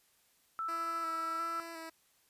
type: tone with pitch glide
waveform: sine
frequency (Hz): 1321 to 1330.2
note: E6 to E6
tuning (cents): +3 to +15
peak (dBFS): -34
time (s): 0.59-1.6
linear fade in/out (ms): 0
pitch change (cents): +12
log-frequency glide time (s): 1.14-1.35
type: tone with vibrato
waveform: 10% pulse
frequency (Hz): 329.6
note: E4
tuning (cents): 0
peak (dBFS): -35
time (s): 0.68-1.9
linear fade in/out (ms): 10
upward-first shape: square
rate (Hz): 1.4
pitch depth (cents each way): 21
effects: white hiss -70 dBFS RMS until 2.29 s + resampled to 32000 Hz